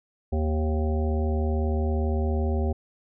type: harmonic tone with a mistuned harmonic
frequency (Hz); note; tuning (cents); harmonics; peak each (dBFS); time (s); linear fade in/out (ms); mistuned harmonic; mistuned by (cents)
77.78; D#2; 0; 1 / 3 / 5 / 7 / 9 / 10; -23 / -31 / -32 / -36 / -39 / -40; 0.32-2.73; 10; 1; -36
effects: none